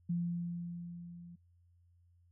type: tone with level ramp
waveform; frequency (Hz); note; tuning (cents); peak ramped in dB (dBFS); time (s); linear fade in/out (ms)
sine; 172.5; F3; -21; -30 to -49; 0.09-1.36; 10
effects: noise-tail reverb RT60 0.1 s tail -24 dB re dry + added 87 Hz sine -64 dBFS peak until 2.31 s